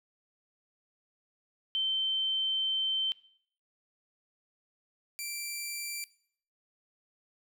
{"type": "tone pair in turn", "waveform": ["sine", "10% pulse"], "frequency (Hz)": [3100, 2350], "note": ["G7", "D7"], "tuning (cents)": [-20, 1], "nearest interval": "perfect fourth", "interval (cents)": 479, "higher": "first", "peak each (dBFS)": -27, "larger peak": "neither", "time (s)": [[1.75, 3.12], [5.19, 6.04]], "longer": "first", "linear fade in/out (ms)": 0, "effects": ["noise-tail reverb RT60 0.6 s tail -20 dB re dry"]}